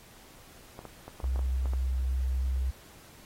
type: clicks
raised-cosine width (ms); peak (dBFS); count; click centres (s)
1; -28; 9; 0.791 / 0.853 / 1.08 / 1.202 / 1.242 / 1.36 / 1.392 / 1.657 / 1.735
type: tone with pitch glide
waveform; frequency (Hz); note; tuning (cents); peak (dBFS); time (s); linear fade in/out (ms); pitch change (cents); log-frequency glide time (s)
sine; 64.4 to 64.92; C2 to C2; -27 to -13; -26; 1.23-2.71; 10; +14; 2.31-2.37
effects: pink hiss -54 dBFS RMS until 3.25 s + AAC 48 kbps